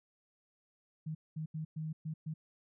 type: tone bursts at uneven times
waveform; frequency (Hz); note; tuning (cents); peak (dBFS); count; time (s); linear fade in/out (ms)
sine; 156.9; D#3; +15; -36; 6; 1.06-1.15 / 1.36-1.46 / 1.54-1.65 / 1.76-1.93 / 2.05-2.14 / 2.26-2.34; 10
effects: none